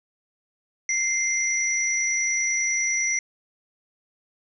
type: tone pair together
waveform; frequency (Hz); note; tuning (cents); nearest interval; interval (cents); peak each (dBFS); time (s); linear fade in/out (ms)
sine; 2093 / 5865; C7 / F#8; 0 / -16; octave + tritone; 1784; -24; 0.89-3.19; 2
effects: none